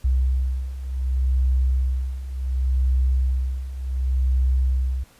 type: beating tone pair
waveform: sine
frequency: 64 / 64.68 Hz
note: C2 / C2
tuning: -38 / -19 cents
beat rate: 0.68 Hz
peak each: -24 / -20 dBFS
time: 0.04-5.04 s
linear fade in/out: 10 ms
effects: pink hiss -54 dBFS RMS until 5.19 s + resampled to 32000 Hz